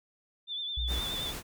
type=tone with vibrato; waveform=sine; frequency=3527 Hz; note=A7; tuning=3 cents sharp; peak=-33 dBFS; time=0.47-1.34 s; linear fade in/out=50 ms; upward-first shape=sine; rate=9.5 Hz; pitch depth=43 cents each way
type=tone; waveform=sine; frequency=61.74 Hz; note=B1; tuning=in tune; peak=-30 dBFS; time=0.77-1 s; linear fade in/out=5 ms
type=noise; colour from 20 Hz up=pink; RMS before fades=-39 dBFS; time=0.87-1.43 s; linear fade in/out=50 ms
effects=none